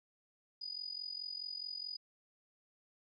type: tone with amplitude modulation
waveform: sine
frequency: 4950 Hz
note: D#8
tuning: 10 cents flat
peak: -37 dBFS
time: 0.61-1.97 s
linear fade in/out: 10 ms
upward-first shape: sine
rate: 44.7 Hz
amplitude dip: 85%
effects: none